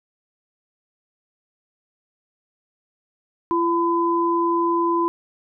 sine tone pair together, 340 / 1008.9 Hz, F4 / B5, -46 / +37 cents, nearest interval octave + perfect fifth, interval 1883 cents, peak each -20 dBFS, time 3.51-5.08 s, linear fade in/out 0 ms, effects none

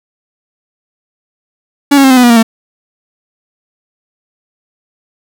45% pulse tone with pitch steps, 283.9 / 274.7 / 265.8 / 257.2 / 248.9 / 240.8 / 233 / 225.5 Hz, C#4 / C#4 / C4 / C4 / B3 / B3 / A#3 / A3, +41 / -16 / +27 / -30 / +14 / -44 / -1 / +43 cents, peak -3 dBFS, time 1.91-2.43 s, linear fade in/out 10 ms, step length 65 ms, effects none

